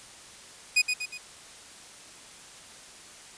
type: tone with echo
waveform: sawtooth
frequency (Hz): 2485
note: D#7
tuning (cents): -3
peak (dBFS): -15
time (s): 0.76-0.82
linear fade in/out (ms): 10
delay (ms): 120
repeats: 3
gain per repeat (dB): -6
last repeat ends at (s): 1.18
effects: white hiss -48 dBFS RMS until 3.37 s + resampled to 22050 Hz